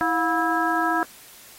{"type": "harmonic tone with a mistuned harmonic", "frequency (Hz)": 326.8, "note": "E4", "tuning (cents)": -15, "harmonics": [1, 2, 3, 4, 5], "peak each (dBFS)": [-26, -26, -26, -26, -26], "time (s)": [0.01, 1.03], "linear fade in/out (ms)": 0, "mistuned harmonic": 2, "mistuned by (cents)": 150, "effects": ["white hiss -47 dBFS RMS until 1.58 s", "AAC 48 kbps"]}